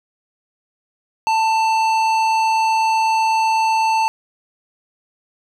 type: tone with tanh clipping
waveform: sine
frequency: 888 Hz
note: A5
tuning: 16 cents sharp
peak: -16 dBFS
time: 1.27-4.08 s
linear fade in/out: 0 ms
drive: 14 dB
effects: none